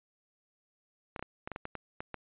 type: clicks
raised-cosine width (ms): 0.5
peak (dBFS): -23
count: 10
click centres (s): 1.162 / 1.194 / 1.226 / 1.475 / 1.517 / 1.561 / 1.654 / 1.753 / 2.005 / 2.143
effects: resampled to 8000 Hz